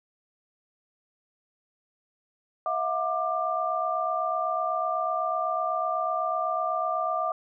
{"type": "tone cluster", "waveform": "sine", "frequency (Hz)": [651, 719, 1188], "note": ["E5", "F#5", "D6"], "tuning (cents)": [-22, -50, 20], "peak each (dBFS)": [-30, -30, -28], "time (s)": [2.66, 7.32], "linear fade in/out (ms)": 2, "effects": []}